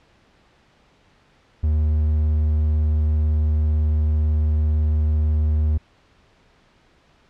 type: tone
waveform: triangle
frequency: 76.5 Hz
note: D#2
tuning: 29 cents flat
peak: -14 dBFS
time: 1.63-5.78 s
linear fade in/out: 10 ms
effects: pink hiss -57 dBFS RMS until 7.29 s + low-pass 4000 Hz 12 dB/octave